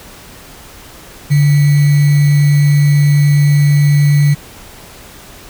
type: tone with sample-and-hold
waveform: sine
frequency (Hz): 145.3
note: D3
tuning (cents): -18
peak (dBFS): -6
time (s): 1.3-4.35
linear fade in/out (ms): 20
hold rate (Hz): 2100
effects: pink hiss -36 dBFS RMS until 5.49 s